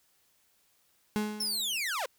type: tone with exponential decay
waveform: 35% pulse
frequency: 211.5 Hz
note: G#3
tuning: 32 cents sharp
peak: -24 dBFS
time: 1.16-1.81 s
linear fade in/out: 0 ms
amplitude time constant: 140 ms
type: linear sweep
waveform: sawtooth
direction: down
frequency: 5440 to 452.5 Hz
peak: -27 dBFS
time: 1.4-2.06 s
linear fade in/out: 5 ms
effects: white hiss -69 dBFS RMS until 2.18 s